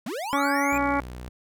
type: linear sweep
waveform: square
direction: up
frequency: 182.2 to 2489 Hz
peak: -30 dBFS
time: 0.06-0.78 s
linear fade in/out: 5 ms
type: harmonic tone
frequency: 281.4 Hz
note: C#4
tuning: 26 cents sharp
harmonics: 1 / 2 / 3 / 4 / 5 / 6 / 7 / 8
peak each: -26 / -30 / -27 / -29 / -31 / -40 / -37 / -34 dBFS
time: 0.33-1 s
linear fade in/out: 0 ms
type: tone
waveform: sawtooth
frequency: 61.74 Hz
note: B1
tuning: in tune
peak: -32 dBFS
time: 0.72-1.29 s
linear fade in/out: 5 ms
effects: none